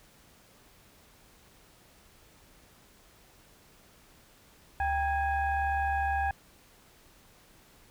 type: tone with frequency modulation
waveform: sine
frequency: 790 Hz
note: G5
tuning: 13 cents sharp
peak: -26 dBFS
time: 4.8-6.31 s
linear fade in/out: 2 ms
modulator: 861 Hz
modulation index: 0.92
effects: pink hiss -59 dBFS RMS until 7.9 s